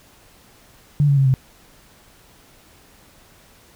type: tone with pitch steps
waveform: sine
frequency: 145.8 / 140.75 / 135.88 / 131.17 Hz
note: D3 / C#3 / C#3 / C3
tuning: -12 / +27 / -34 / +5 cents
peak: -12 dBFS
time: 1-1.34 s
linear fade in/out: 0 ms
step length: 85 ms
effects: pink hiss -51 dBFS RMS until 3.75 s